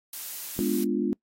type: noise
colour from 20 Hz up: blue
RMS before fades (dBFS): -36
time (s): 0.13-0.84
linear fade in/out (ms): 2
type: chord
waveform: sine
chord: G# diminished seventh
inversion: none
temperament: equal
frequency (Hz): 207.7 / 246.9 / 293.7 / 349.2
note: G#3 / B3 / D4 / F4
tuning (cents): 0 / 0 / 0 / 0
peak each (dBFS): -29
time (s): 0.59-1.13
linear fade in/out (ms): 0
effects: noise-tail reverb RT60 0.1 s tail -24 dB re dry + AAC 48 kbps